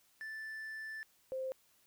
triangle / sine tone pair in turn, 1760 / 523.6 Hz, A6 / C5, 0 / +1 cents, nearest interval octave + major sixth, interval 2099 cents, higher first, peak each -40 / -36 dBFS, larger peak second, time 0.21-1.03 / 1.32-1.52 s, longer first, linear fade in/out 0 ms, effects white hiss -70 dBFS RMS until 1.86 s

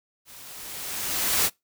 white noise with level ramp, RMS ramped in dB -47 to -20 dBFS, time 0.25-1.5 s, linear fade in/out 50 ms, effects noise-tail reverb RT60 0.2 s tail -25 dB re dry

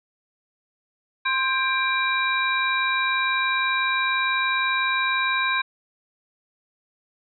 sine tone cluster, 1046 / 1592 / 2365 / 3844 Hz, C6 / G6 / D7 / B7, -1 / +26 / +12 / -48 cents, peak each -25 / -25 / -25 / -29 dBFS, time 1.25-5.62 s, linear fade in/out 10 ms, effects none

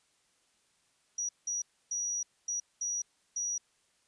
sine tone bursts at uneven times, 5800 Hz, F#8, 35 cents flat, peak -31 dBFS, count 6, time 1.18-1.29 / 1.47-1.62 / 1.91-2.23 / 2.48-2.6 / 2.81-3.02 / 3.36-3.58 s, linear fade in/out 5 ms, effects white hiss -71 dBFS RMS until 4.07 s + resampled to 22050 Hz

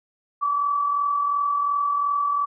sine tone pair together, 1108.7 / 1151.5 Hz, C#6 / D6, 0 / -34 cents, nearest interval minor second, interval 66 cents, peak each -31 / -20 dBFS, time 0.41-2.46 s, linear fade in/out 20 ms, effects none

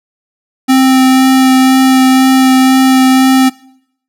square tone with vibrato, 261.6 Hz, C4, in tune, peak -5 dBFS, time 0.68-3.5 s, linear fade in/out 20 ms, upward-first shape sine, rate 2 Hz, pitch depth 9 cents each way, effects noise-tail reverb RT60 0.7 s tail -22 dB re dry

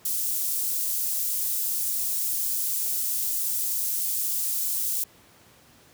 white high-pass noise, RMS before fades -27 dBFS, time 0.05-5.04 s, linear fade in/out 5 ms, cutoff 8000 Hz, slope 12 dB/octave, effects pink hiss -55 dBFS RMS until 5.93 s + high-pass 80 Hz 12 dB/octave

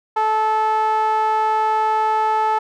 sawtooth tone with band-pass filter, 435.2 Hz, A4, 19 cents flat, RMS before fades -18 dBFS, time 0.16-2.59 s, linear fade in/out 10 ms, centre 1000 Hz, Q 9.8, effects none

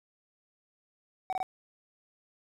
triangle tone bursts, 754 Hz, F#5, 32 cents sharp, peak -27 dBFS, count 3, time 1.3-1.429 s, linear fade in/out 0 ms, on 27 ms, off 24 ms, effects none

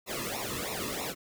pink noise with flanger, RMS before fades -35 dBFS, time 0.06-1.15 s, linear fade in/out 50 ms, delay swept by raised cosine 0.63 to 1.35 ms, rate 3.1 Hz, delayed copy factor -0.95, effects none

